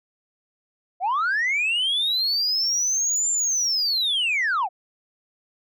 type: linear two-way sweep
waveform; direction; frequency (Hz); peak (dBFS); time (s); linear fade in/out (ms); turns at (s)
sine; up then down; 675 to 7310 to 675; -18; 1-4.69; 50; 3.31
effects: tanh soft clip ceiling -18 dBFS